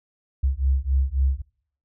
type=beating tone pair; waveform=sine; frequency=65.41 / 69.11 Hz; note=C2 / C#2; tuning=0 / -5 cents; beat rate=3.7 Hz; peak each=-22 dBFS; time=0.43-1.42 s; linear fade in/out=10 ms; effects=noise-tail reverb RT60 0.6 s tail -25 dB re dry